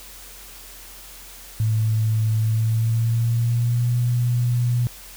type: tone with pitch glide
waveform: sine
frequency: 110 to 121.35 Hz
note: A2 to B2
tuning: 0 to -30 cents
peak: -17 dBFS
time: 1.6-4.87 s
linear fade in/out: 0 ms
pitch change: +170 cents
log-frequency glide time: 2.37-3.93 s
effects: added 44 Hz sine -46 dBFS peak until 5.16 s + white hiss -42 dBFS RMS until 5.16 s